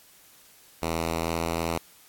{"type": "tone with pitch glide", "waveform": "5% pulse", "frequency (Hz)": [82.41, 83.18], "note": ["E2", "E2"], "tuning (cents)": [0, 16], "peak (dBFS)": -15, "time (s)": [0.82, 1.78], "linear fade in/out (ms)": 5, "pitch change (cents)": 16, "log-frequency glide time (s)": [1.23, 1.32], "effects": ["white hiss -55 dBFS RMS until 2.08 s", "AAC 64 kbps"]}